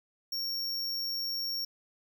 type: tone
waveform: square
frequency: 5520 Hz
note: F8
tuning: 21 cents flat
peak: -32 dBFS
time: 0.32-1.65 s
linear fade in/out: 5 ms
effects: 11-bit